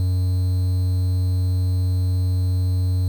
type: tone with quantisation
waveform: triangle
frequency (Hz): 91.4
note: F#2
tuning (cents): -21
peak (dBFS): -15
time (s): 0-3.08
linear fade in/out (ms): 0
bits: 7
effects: none